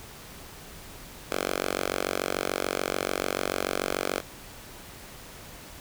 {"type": "tone with high-pass filter", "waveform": "5% pulse", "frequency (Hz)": 46.87, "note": "F#1", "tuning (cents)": 23, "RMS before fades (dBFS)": -30, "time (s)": [1.3, 4.21], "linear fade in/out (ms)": 20, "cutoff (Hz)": 470, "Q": 0.82, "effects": ["pink hiss -45 dBFS RMS until 5.8 s"]}